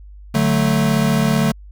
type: chord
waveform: square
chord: D major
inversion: none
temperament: equal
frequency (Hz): 146.83 / 185 / 220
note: D3 / F#3 / A3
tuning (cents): 0 / 0 / 0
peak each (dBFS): -19 / -21 / -18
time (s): 0.34-1.52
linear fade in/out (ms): 10
effects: added 50 Hz sine -36 dBFS peak until 1.71 s